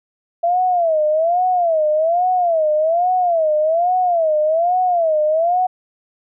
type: tone with vibrato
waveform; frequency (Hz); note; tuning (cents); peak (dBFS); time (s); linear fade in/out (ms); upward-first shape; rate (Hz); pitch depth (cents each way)
sine; 669; E5; +25; -13; 0.43-5.67; 10; sine; 1.2; 170
effects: none